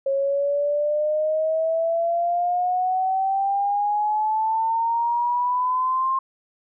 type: exponential sweep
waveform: sine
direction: up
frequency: 543 to 1065 Hz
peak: -19 dBFS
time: 0.06-6.19 s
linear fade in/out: 5 ms
effects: none